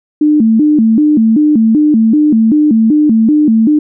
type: tone with vibrato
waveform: sine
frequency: 259 Hz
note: C4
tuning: 17 cents flat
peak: -5 dBFS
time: 0.21-3.79 s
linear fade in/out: 5 ms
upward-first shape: square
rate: 2.6 Hz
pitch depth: 260 cents each way
effects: none